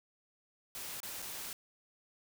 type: noise with dropouts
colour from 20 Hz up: white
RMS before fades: -43 dBFS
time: 0.75-1.53 s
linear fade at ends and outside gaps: 1 ms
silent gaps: 1.003-1.031 / 1.22-1.224 s
effects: none